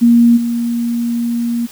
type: tone with level steps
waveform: sine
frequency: 235.7 Hz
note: A#3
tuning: 19 cents sharp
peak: -5 / -14 dBFS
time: 0.01-1.67 s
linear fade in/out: 20 ms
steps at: 0.36 s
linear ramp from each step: 20 ms
effects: white hiss -38 dBFS RMS until 1.71 s